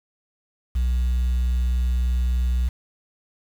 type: tone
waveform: sine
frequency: 61.74 Hz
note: B1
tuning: in tune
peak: -16 dBFS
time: 0.75-2.69 s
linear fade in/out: 10 ms
effects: tanh soft clip ceiling -17 dBFS + 7-bit